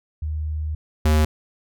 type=tone pair in turn; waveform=sine / square; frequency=76.9 / 76.9 Hz; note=D#2 / D#2; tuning=-20 / -20 cents; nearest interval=unison; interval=0 cents; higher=neither; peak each=-23 / -15 dBFS; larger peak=second; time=0.22-0.75 / 1.05-1.25 s; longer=first; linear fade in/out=5 ms; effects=none